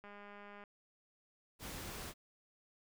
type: click train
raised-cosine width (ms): 0.5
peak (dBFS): -39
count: 123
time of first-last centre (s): 0.04-0.638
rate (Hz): 204
type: noise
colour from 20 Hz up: pink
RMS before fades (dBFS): -46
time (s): 1.59-2.14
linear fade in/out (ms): 50
effects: none